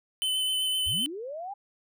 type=tone with vibrato; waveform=square; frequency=3038 Hz; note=F#7; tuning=45 cents sharp; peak=-26 dBFS; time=0.22-1.06 s; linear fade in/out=0 ms; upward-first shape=sine; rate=7.8 Hz; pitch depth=14 cents each way
type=linear sweep; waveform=sine; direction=up; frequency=58.1 to 825 Hz; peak=-34 dBFS; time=0.86-1.54 s; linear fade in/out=10 ms
effects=none